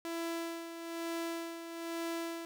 sawtooth tone with tremolo, 333.8 Hz, E4, 22 cents sharp, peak -31 dBFS, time 0.05-2.45 s, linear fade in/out 0 ms, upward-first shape sine, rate 1.1 Hz, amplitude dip 60%, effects none

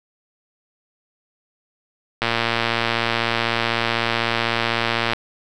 click train, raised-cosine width 0.3 ms, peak -3 dBFS, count 339, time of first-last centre 2.22-5.134 s, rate 116 Hz, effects none

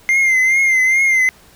triangle tone with vibrato, 2093 Hz, C7, in tune, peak -9 dBFS, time 0.09-1.29 s, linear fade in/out 0 ms, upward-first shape triangle, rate 2.4 Hz, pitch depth 63 cents each way, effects pink hiss -47 dBFS RMS until 1.55 s

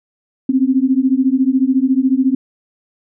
sine beating tone pair, 255.9 / 269.9 Hz, C4 / C#4, -38 / -46 cents, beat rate 14 Hz, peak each -14 dBFS, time 0.49-2.35 s, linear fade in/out 5 ms, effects none

